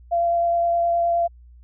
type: tone with vibrato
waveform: sine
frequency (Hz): 685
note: F5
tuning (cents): -34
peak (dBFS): -17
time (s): 0.11-1.28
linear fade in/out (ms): 20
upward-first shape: triangle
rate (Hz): 9.6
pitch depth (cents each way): 11
effects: added 60 Hz sine -44 dBFS peak until 1.63 s